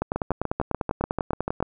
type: two click trains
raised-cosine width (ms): 1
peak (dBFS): -10 / -11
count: 17 / 11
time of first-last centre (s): 0.02-1.604 / 0.16-1.626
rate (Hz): 10.1 / 6.82
effects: none